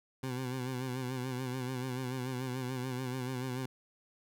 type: tone with vibrato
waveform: 20% pulse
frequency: 127.9 Hz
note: C3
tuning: 39 cents flat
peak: -30 dBFS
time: 0.23-3.66 s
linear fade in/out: 5 ms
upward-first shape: sine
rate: 6.9 Hz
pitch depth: 59 cents each way
effects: none